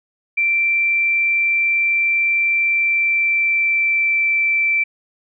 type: tone with pitch glide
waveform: sine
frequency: 2349 to 2334 Hz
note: D7 to D7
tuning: 0 to -11 cents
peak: -14 dBFS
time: 0.37-4.84 s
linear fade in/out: 10 ms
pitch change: -11 cents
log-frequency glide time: 2.54-4.29 s
effects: none